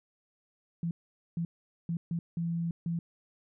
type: tone bursts at uneven times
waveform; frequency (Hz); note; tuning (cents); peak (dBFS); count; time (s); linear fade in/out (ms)
sine; 168.4; E3; +37; -29; 6; 0.83-0.91 / 1.37-1.45 / 1.89-1.97 / 2.11-2.19 / 2.37-2.71 / 2.86-2.99; 2
effects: none